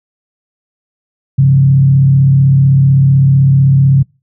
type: tone with frequency modulation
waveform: sine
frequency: 135.9 Hz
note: C#3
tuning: 34 cents flat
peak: -4 dBFS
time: 1.38-4.03 s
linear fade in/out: 10 ms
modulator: 35.8 Hz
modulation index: 0.44
effects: noise-tail reverb RT60 0.3 s tail -26 dB re dry